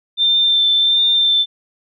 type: tone with vibrato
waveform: sine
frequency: 3571 Hz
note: A7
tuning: 25 cents sharp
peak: -11 dBFS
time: 0.17-1.46 s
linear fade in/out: 50 ms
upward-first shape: sine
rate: 1.4 Hz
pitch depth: 15 cents each way
effects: none